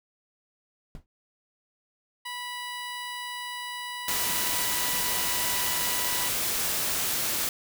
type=noise with exponential decay; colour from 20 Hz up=brown; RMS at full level=-35 dBFS; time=0.95-1.06 s; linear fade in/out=1 ms; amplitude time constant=23 ms
type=tone; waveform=15% pulse; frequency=981 Hz; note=B5; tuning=12 cents flat; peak=-27 dBFS; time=2.25-6.29 s; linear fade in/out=10 ms
type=noise; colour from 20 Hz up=white; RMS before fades=-28 dBFS; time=4.08-7.49 s; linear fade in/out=2 ms
effects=none